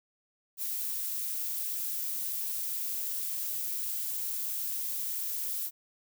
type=noise; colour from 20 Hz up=violet; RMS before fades=-34 dBFS; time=0.57-5.71 s; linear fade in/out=50 ms; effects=none